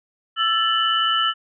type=tone cluster; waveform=sine; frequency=1332 / 1744 / 2889 / 3007 Hz; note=E6 / A6 / F#7 / F#7; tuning=+18 / -16 / -42 / +27 cents; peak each=-20 / -27 / -28 / -21 dBFS; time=0.36-1.34 s; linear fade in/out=50 ms; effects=none

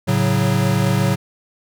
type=chord; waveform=square; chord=F# minor; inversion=first; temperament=equal; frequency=110 / 138.59 / 185 Hz; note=A2 / C#3 / F#3; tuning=0 / 0 / 0 cents; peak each=-20 dBFS; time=0.07-1.16 s; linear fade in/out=20 ms; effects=none

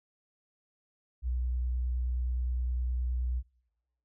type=tone with vibrato; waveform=sine; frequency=61.74 Hz; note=B1; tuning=in tune; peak=-28 dBFS; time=1.22-3.43 s; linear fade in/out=50 ms; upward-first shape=triangle; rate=9.6 Hz; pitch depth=15 cents each way; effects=noise-tail reverb RT60 1.0 s tail -25 dB re dry

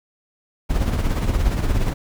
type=noise with tremolo; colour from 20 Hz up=brown; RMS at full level=-17 dBFS; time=0.69-1.94 s; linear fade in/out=20 ms; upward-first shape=sine; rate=17 Hz; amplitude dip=55%; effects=none

